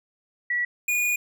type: tone pair in turn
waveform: sine / square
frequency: 1941 / 2447 Hz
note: B6 / D#7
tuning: -31 / -29 cents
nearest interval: major third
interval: 402 cents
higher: second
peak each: -22 / -22 dBFS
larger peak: neither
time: 0.5-0.65 / 0.88-1.16 s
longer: second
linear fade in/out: 5 ms
effects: none